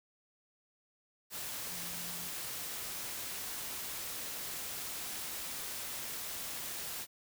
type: tone in noise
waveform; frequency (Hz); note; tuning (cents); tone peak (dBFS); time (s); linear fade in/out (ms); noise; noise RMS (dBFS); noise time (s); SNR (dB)
sine; 173.6; F3; -10; -51; 1.68-2.31; 50; white; -41; 1.3-7.07; -13
effects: none